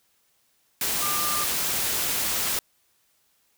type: tone in noise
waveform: sine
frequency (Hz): 1197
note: D6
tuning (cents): +33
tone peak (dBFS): -29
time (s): 1.02-1.44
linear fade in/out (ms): 2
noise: white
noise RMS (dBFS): -26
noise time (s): 0.81-2.59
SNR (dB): -6
effects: white hiss -67 dBFS RMS until 3.57 s